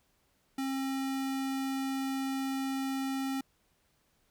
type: tone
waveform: square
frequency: 268.4 Hz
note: C4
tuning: 44 cents sharp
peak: -32 dBFS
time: 0.58-3.41 s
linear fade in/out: 5 ms
effects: pink hiss -72 dBFS RMS until 4.3 s